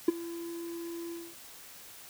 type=tone with ADSR envelope; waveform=triangle; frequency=338.4 Hz; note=E4; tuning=45 cents sharp; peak=-14 dBFS; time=0.08-1.35 s; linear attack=5 ms; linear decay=18 ms; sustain=-21 dB; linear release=230 ms; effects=tanh soft clip ceiling -10 dBFS + white hiss -50 dBFS RMS until 2.09 s